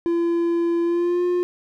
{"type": "tone with pitch glide", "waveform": "triangle", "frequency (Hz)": [339.9, 355.4], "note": ["F4", "F4"], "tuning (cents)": [-47, 30], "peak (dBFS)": -16, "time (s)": [0.06, 1.43], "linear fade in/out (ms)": 0, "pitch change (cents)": 77, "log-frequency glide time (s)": [0.83, 1.24], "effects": []}